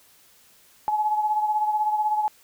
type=beating tone pair; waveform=sine; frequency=849 / 865 Hz; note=G#5 / A5; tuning=+38 / -30 cents; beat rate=16 Hz; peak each=-21 / -29 dBFS; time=0.88-2.28 s; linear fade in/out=0 ms; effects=white hiss -56 dBFS RMS until 2.43 s